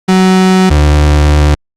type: tone pair in turn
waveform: 35% pulse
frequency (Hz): 187 / 74.21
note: F#3 / D2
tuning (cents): +19 / +19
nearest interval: octave + major third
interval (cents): 1600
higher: first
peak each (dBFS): -3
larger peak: neither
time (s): 0.08-0.7 / 0.7-1.55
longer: second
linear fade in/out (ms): 10
effects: low-pass 8000 Hz 12 dB/octave + Opus 48 kbps